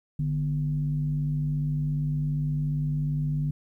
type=tone with frequency modulation; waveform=sine; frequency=148.6 Hz; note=D3; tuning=21 cents sharp; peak=-24 dBFS; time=0.19-3.51 s; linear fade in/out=5 ms; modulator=97.3 Hz; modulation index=0.45; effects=11-bit